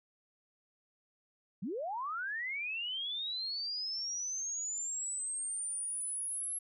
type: linear sweep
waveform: sine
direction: up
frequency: 155.56 to 11170 Hz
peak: -35 dBFS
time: 1.62-6.59 s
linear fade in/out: 10 ms
effects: none